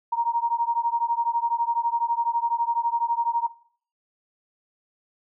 sine beating tone pair, 931 / 943 Hz, A#5 / A#5, -2 / +20 cents, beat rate 12 Hz, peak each -24 dBFS, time 0.12-3.47 s, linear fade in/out 10 ms, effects noise-tail reverb RT60 0.5 s tail -17 dB re dry

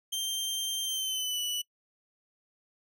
sawtooth tone with pitch glide, 3155 to 2961 Hz, G7 to F#7, +10 to +1 cents, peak -27 dBFS, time 0.12-1.62 s, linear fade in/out 10 ms, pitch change -109 cents, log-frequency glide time 0.86-1.4 s, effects noise-tail reverb RT60 0.1 s tail -24 dB re dry

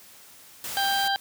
white noise, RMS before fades -34 dBFS, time 0.64-1.08 s, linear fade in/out 2 ms
harmonic tone, 790 Hz, G5, 13 cents sharp, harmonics 1 / 2 / 4 / 5 / 6, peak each -25 / -28 / -30 / -34 / -34 dBFS, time 0.77-1.16 s, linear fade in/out 0 ms
effects white hiss -50 dBFS RMS until 1.2 s + high-pass 60 Hz 12 dB/octave

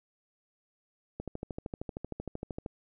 click train, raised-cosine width 2 ms, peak -23 dBFS, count 20, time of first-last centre 1.2-2.662 s, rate 13 Hz, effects none

